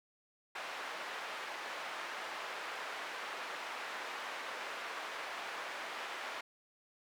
white band-pass noise, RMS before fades -43 dBFS, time 0.55-6.41 s, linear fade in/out 5 ms, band 580 to 1900 Hz, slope 12 dB/octave, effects none

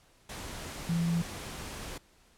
sine tone in noise, 168.7 Hz, E3, 40 cents sharp, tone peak -26 dBFS, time 0.89-1.22 s, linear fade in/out 5 ms, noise pink, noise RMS -41 dBFS, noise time 0.29-1.98 s, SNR +12 dB, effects pink hiss -63 dBFS RMS until 2.37 s + low-pass 11000 Hz 12 dB/octave

